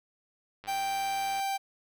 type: click train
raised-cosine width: 0.3 ms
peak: -30 dBFS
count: 79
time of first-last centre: 0.64-1.397 s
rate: 103 Hz
type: tone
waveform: 45% pulse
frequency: 784 Hz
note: G5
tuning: in tune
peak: -29 dBFS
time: 0.67-1.58 s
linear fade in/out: 20 ms
effects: none